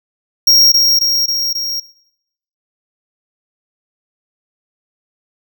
square tone with echo, 5588 Hz, F8, in tune, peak -6 dBFS, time 0.47-0.72 s, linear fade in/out 5 ms, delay 270 ms, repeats 4, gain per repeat -3 dB, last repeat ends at 1.8 s, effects noise-tail reverb RT60 0.8 s tail -20 dB re dry

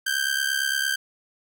sawtooth ring-modulated tone, 1568 Hz, G6, in tune, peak -16 dBFS, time 0.06-0.96 s, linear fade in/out 10 ms, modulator 34.4 Hz, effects none

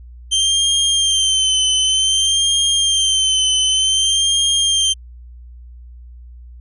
sawtooth tone with vibrato, 3129 Hz, G7, 4 cents flat, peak -10 dBFS, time 0.31-4.94 s, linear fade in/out 20 ms, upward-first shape sine, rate 0.54 Hz, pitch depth 49 cents each way, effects added 60 Hz sine -35 dBFS peak until 6.6 s + resampled to 24000 Hz

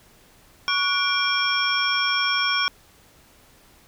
sine tone cluster, 1118 / 1461 / 2354 / 3270 / 5440 Hz, C#6 / F#6 / D7 / G#7 / F8, +14 / -22 / +3 / -28 / -46 cents, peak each -26 dBFS, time 0.68-2.68 s, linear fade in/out 0 ms, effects pink hiss -54 dBFS RMS until 3.87 s

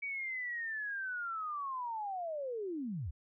sine linear sweep, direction down, 2278 to 62.5 Hz, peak -36 dBFS, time 0.02-3.11 s, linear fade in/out 10 ms, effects none

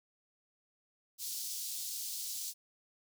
pink high-pass noise, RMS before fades -40 dBFS, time 1.18-2.54 s, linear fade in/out 50 ms, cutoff 4400 Hz, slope 24 dB/octave, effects none

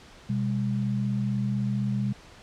sine tone pair together, 125.9 / 201.8 Hz, B2 / G#3, +34 / -49 cents, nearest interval minor sixth, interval 817 cents, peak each -27 dBFS, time 0.29-2.13 s, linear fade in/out 10 ms, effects pink hiss -50 dBFS RMS until 2.42 s + low-pass 6000 Hz 12 dB/octave

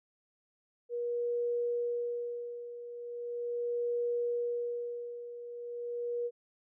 sine tone with tremolo, 478.7 Hz, A#4, 46 cents sharp, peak -29 dBFS, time 0.89-6.31 s, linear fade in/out 50 ms, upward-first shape sine, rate 0.39 Hz, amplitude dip 75%, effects none

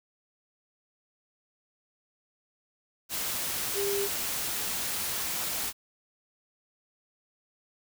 sine tone in noise, 400 Hz, G4, 35 cents sharp, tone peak -28 dBFS, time 3.74-4.09 s, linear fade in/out 50 ms, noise white, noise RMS -32 dBFS, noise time 3.09-5.73 s, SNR +1 dB, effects none

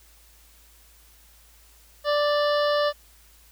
harmonic tone, 587.3 Hz, D5, in tune, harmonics 1 / 2 / 3 / 5 / 6 / 7 / 8 / 9, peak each -21 / -27 / -31 / -35 / -37 / -38 / -39 / -40 dBFS, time 2.04-2.93 s, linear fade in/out 50 ms, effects added 55 Hz sine -55 dBFS peak until 3.51 s + white hiss -56 dBFS RMS until 3.51 s

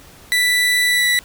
30% pulse tone with pitch glide, 1975.5 to 1963 Hz, B6 to B6, 0 to -11 cents, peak -11 dBFS, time 0.32-1.19 s, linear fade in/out 0 ms, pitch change -11 cents, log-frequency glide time 0.84-1.06 s, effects pink hiss -44 dBFS RMS until 1.24 s

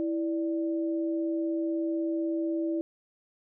sine tone pair together, 328.8 / 587.3 Hz, E4 / D5, -4 / 0 cents, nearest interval minor seventh, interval 1004 cents, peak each -27 / -36 dBFS, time 0-2.81 s, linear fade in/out 0 ms, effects none

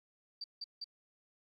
sine tone bursts, 4651 Hz, D8, 18 cents flat, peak -39 dBFS, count 3, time 0.41-0.843 s, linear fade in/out 5 ms, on 31 ms, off 170 ms, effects 13-bit

